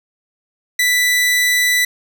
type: tone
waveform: sawtooth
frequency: 1980 Hz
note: B6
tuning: 4 cents sharp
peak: -9 dBFS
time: 0.79-1.85 s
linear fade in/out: 5 ms
effects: none